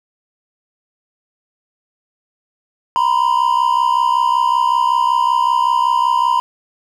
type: tone pair together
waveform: triangle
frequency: 950 / 1015.3 Hz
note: A#5 / B5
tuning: +33 / +48 cents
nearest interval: minor second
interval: 115 cents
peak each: -13 dBFS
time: 2.96-6.4 s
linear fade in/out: 0 ms
effects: none